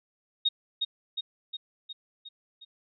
sine tone with echo, 3729 Hz, A#7, in tune, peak -21 dBFS, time 0.45-0.49 s, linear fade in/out 10 ms, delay 360 ms, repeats 6, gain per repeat -4 dB, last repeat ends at 2.65 s, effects none

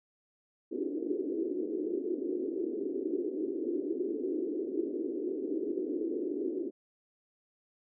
pink band-pass noise, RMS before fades -34 dBFS, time 0.71-6.71 s, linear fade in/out 20 ms, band 300 to 400 Hz, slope 48 dB/octave, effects none

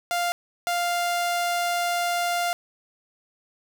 sawtooth tone pair in turn, 698.5 / 698.5 Hz, F5 / F5, 0 / 0 cents, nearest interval unison, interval 0 cents, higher neither, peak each -19 dBFS, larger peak neither, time 0.11-0.32 / 0.67-2.53 s, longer second, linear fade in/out 0 ms, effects none

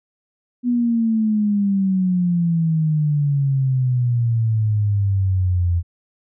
sine exponential sweep, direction down, 246.9 to 84.9 Hz, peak -15 dBFS, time 0.63-5.83 s, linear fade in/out 50 ms, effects none

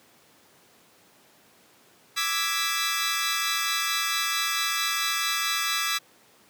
15% pulse chord, E dominant seventh, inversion third, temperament equal, 1174.7 / 1318.5 / 1661.2 / 1975.5 Hz, D6 / E6 / G#6 / B6, 0 / 0 / 0 / 0 cents, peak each -24 dBFS, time 2.16-5.99 s, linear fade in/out 20 ms, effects pink hiss -57 dBFS RMS until 6.49 s + high-pass 200 Hz 12 dB/octave

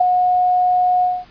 sine tone with ADSR envelope, 726 Hz, F#5, 33 cents flat, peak -7 dBFS, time 0-1.25 s, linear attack 10 ms, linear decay 7 ms, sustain -5 dB, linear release 220 ms, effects pink hiss -47 dBFS RMS until 1.3 s + resampled to 11025 Hz

